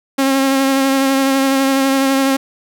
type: tone with vibrato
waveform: sawtooth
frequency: 270.1 Hz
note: C#4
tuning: 45 cents flat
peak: -8 dBFS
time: 0.18-2.37 s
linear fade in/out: 10 ms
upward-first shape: sine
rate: 12 Hz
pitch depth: 20 cents each way
effects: none